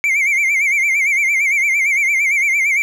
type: tone with vibrato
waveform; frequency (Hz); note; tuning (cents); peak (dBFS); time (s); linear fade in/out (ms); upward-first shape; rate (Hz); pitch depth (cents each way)
triangle; 2218; C#7; 0; -11; 0.04-2.82; 0; sine; 8.8; 110
effects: none